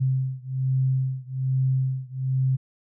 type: beating tone pair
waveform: sine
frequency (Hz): 130.81 / 132.01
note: C3 / C3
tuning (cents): 0 / +16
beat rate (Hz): 1.2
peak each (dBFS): -24 / -25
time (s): 0-2.57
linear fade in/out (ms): 20
effects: none